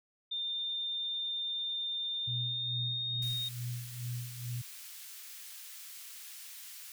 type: tone with pitch glide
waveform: sine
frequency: 3609 to 3715 Hz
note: A7 to A#7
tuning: +43 to -7 cents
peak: -33 dBFS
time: 0.31-3.49 s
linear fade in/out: 10 ms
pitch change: +50 cents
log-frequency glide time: 2.17-3.25 s
type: tone with tremolo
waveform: sine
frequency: 121.6 Hz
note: B2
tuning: 26 cents flat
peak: -34 dBFS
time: 2.27-4.62 s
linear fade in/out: 10 ms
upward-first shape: sine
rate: 2.3 Hz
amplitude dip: 70%
type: high-pass noise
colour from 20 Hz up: white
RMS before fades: -48 dBFS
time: 3.22-6.92 s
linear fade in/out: 2 ms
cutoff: 1900 Hz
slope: 12 dB/octave
effects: none